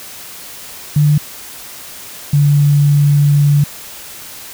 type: tone pair in turn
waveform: sine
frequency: 148.5 / 144.61 Hz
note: D3 / D3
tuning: +20 / -26 cents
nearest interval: unison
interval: 46 cents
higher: first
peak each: -7 dBFS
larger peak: neither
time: 0.96-1.18 / 2.33-3.64 s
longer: second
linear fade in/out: 5 ms
effects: white hiss -32 dBFS RMS until 4.53 s